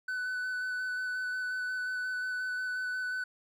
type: tone with vibrato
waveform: triangle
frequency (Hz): 1500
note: F#6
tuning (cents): +23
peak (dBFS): -30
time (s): 0.08-3.24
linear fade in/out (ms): 5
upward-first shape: square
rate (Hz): 5.6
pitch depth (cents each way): 11
effects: none